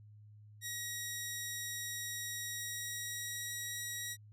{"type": "tone with pitch glide", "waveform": "10% pulse", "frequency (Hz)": [1900, 1912.1], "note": ["A#6", "A#6"], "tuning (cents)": [33, 43], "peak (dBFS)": -30, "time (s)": [0.61, 4.17], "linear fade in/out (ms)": 50, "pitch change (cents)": 10, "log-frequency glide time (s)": [2.53, 3.56], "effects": ["added 105 Hz sine -54 dBFS peak until 4.32 s"]}